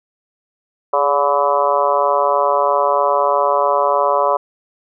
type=harmonic tone with a mistuned harmonic; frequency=143.1 Hz; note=D3; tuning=45 cents flat; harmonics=3 / 4 / 5 / 6 / 7 / 8 / 9; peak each=-23 / -17 / -21 / -27 / -17 / -21 / -26 dBFS; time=0.93-4.37 s; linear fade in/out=5 ms; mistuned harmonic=3; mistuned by=-49 cents; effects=none

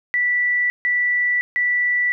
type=tone bursts; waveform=sine; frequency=1964 Hz; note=B6; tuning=10 cents flat; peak=-16 dBFS; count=3; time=0.14-2.12 s; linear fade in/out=0 ms; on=560 ms; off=150 ms; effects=none

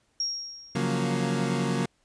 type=tone with exponential decay; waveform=sine; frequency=5588 Hz; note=F8; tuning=in tune; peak=-24 dBFS; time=0.2-1.08 s; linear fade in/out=2 ms; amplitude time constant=190 ms
type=chord; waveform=30% pulse; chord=Gb major seventh; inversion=second; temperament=equal; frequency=138.59 / 174.61 / 185 / 233.1 Hz; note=Db3 / F3 / Gb3 / Bb3; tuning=0 / 0 / 0 / 0 cents; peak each=-27 / -30 / -28 / -27 dBFS; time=0.75-1.86 s; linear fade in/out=5 ms
effects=pink hiss -69 dBFS RMS until 2.04 s + resampled to 22050 Hz

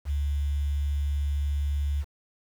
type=tone with quantisation; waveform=sine; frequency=71.7 Hz; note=D2; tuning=41 cents flat; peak=-24 dBFS; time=0.05-2.05 s; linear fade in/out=50 ms; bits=8; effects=none

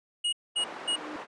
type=tone bursts; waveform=square; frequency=2886 Hz; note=F#7; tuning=44 cents flat; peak=-26 dBFS; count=3; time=0.24-0.961 s; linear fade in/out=10 ms; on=87 ms; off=230 ms
type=band-pass noise; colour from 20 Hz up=white; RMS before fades=-41 dBFS; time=0.55-1.27 s; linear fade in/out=50 ms; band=300 to 1300 Hz; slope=12 dB/octave
type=tone with exponential growth; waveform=sine; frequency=302.9 Hz; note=D#4; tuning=46 cents flat; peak=-35 dBFS; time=0.6-1.16 s; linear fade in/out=1 ms; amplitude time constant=120 ms
effects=resampled to 22050 Hz

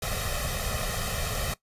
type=noise with comb filter; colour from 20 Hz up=pink; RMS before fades=-30 dBFS; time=0.02-1.54 s; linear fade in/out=5 ms; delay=1.6 ms; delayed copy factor=+0.9; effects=noise-tail reverb RT60 0.1 s tail -18 dB re dry + resampled to 32000 Hz

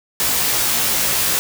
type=noise with comb filter; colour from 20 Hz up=white; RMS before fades=-18 dBFS; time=0.2-1.39 s; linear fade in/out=0 ms; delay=17 ms; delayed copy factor=+1; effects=none

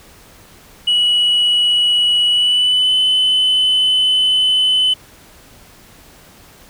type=tone with pitch glide; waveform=sine; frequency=2929 to 3024 Hz; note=F#7 to F#7; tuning=-18 to +37 cents; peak=-9 dBFS; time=0.87-4.94 s; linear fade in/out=10 ms; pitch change=+55 cents; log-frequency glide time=2.28-2.94 s; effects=tanh soft clip ceiling -9 dBFS + pink hiss -44 dBFS RMS until 6.69 s

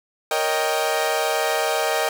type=chord; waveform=sawtooth; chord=Eb dominant seventh; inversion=second; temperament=equal; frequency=466.2 / 554.4 / 622.3 / 784 Hz; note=Bb4 / Db5 / Eb5 / G5; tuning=0 / 0 / 0 / 0 cents; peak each=-22 / -25 / -20 / -21 dBFS; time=0.31-2.09 s; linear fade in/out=2 ms; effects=none

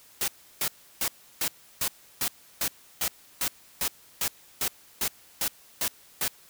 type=noise bursts; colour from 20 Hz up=white; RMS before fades=-27 dBFS; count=16; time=0.21-6.28 s; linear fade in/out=2 ms; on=70 ms; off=330 ms; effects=white hiss -55 dBFS RMS until 6.49 s

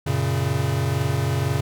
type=chord; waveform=square; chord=F# major; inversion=none; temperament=equal; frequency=92.5 / 116.54 / 138.59 Hz; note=F#2 / A#2 / C#3; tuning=0 / 0 / 0 cents; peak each=-27 / -26 / -24 dBFS; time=0.06-1.61 s; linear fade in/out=10 ms; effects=none

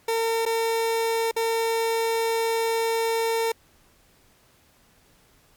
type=tone with dropouts; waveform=30% pulse; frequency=454.8 Hz; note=A#4; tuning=43 cents flat; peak=-19 dBFS; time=0.08-3.52 s; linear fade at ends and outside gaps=5 ms; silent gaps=0.454-0.461 / 1.313-1.363 s; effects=pink hiss -59 dBFS RMS until 5.56 s + MP3 96 kbps

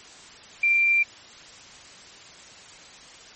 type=tone; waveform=sine; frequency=2365 Hz; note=D7; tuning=12 cents sharp; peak=-17 dBFS; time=0.63-1.03 s; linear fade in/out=5 ms; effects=white hiss -46 dBFS RMS until 3.35 s + MP3 32 kbps

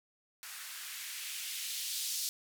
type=noise with band-pass filter sweep; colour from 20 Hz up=violet; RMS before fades=-40 dBFS; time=0.43-2.29 s; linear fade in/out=0 ms; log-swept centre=1300 to 4500 Hz; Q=1.4; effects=none

